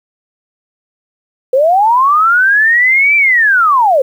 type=linear two-way sweep; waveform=sine; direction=up then down; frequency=496.9 to 2359 to 496.9 Hz; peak=-6 dBFS; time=1.53-4.02 s; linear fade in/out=5 ms; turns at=3.16 s; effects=7-bit